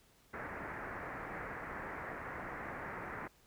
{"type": "low-pass noise", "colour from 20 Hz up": "white", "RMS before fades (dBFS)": -44, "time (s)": [0.33, 3.28], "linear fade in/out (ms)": 10, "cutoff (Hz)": 2000, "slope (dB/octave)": 48, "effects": ["pink hiss -67 dBFS RMS until 3.46 s"]}